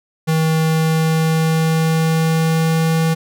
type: tone with pitch glide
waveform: square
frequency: 159.7 to 162.12 Hz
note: D#3 to E3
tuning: +45 to -29 cents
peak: -14 dBFS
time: 0.27-3.15 s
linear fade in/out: 20 ms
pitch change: +26 cents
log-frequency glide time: 0.61-3.03 s
effects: none